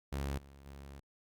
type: tone with level steps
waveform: sawtooth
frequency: 69.3 Hz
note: C#2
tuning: in tune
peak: -31 / -50 / -44 dBFS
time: 0.12-1 s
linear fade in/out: 10 ms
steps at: 0.38 / 0.66 s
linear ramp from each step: 2 ms
effects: Opus 48 kbps